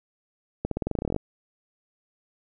accelerating click train, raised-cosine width 2 ms, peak -13 dBFS, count 15, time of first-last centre 0.65-1.163 s, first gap 63 ms, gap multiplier 0.91, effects none

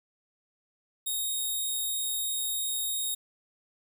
5% pulse tone, 3729 Hz, A#7, in tune, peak -21 dBFS, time 1.06-3.15 s, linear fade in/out 10 ms, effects none

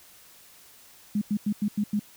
sine tone bursts, 207.7 Hz, G#3, in tune, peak -22 dBFS, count 6, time 1.15-1.995 s, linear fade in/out 5 ms, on 65 ms, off 91 ms, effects white hiss -53 dBFS RMS until 2.16 s

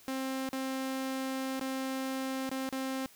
sawtooth tone with dropouts, 264.6 Hz, C4, 20 cents sharp, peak -29 dBFS, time 0.08-3.06 s, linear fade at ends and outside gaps 0 ms, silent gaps 0.49-0.531 / 1.596-1.612 / 2.493-2.515 / 2.69-2.725 s, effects white hiss -58 dBFS RMS until 3.15 s

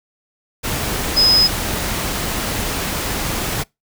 sine tone in noise, 5060 Hz, D#8, 28 cents sharp, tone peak -10 dBFS, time 1.16-1.48 s, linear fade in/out 20 ms, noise pink, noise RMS -22 dBFS, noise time 0.63-3.64 s, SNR +9 dB, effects noise-tail reverb RT60 0.2 s tail -25 dB re dry

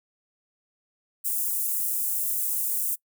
white high-pass noise, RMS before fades -27 dBFS, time 1.24-2.96 s, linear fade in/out 20 ms, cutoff 8700 Hz, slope 24 dB/octave, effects noise-tail reverb RT60 0.1 s tail -24 dB re dry

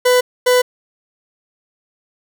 40% pulse tone pair in turn, 498.3 / 498.3 Hz, B4 / B4, +15 / +15 cents, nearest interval unison, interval 0 cents, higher neither, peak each -9 dBFS, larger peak neither, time 0.05-0.21 / 0.46-0.62 s, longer neither, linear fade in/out 10 ms, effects none

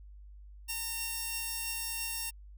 5% pulse tone pair together, 915 / 2742 Hz, A#5 / F7, -32 / -32 cents, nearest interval octave + perfect fifth, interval 1900 cents, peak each -30 / -26 dBFS, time 0.68-2.31 s, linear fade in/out 20 ms, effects added 50 Hz sine -48 dBFS peak until 2.57 s

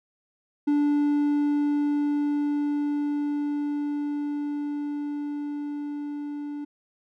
triangle tone with level ramp, 291.6 Hz, D4, 12 cents flat, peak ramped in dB -17 to -29 dBFS, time 0.67-6.65 s, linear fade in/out 10 ms, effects none

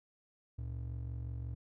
triangle ring-modulated tone, 92.8 Hz, F#2, 6 cents sharp, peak -33 dBFS, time 0.58-1.55 s, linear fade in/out 10 ms, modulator 22.8 Hz, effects none

